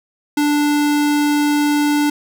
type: tone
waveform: square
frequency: 293.7 Hz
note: D4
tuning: in tune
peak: -14 dBFS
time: 0.37-2.1 s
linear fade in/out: 5 ms
effects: none